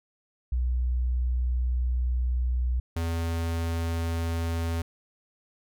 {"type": "tone pair in turn", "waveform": ["sine", "square"], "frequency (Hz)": [61.74, 83.2], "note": ["B1", "E2"], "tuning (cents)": [0, 17], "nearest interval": "perfect fourth", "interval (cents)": 517, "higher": "second", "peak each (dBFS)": [-23, -27], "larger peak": "first", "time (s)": [[0.52, 2.8], [2.96, 4.82]], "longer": "first", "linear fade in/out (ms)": 5, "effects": []}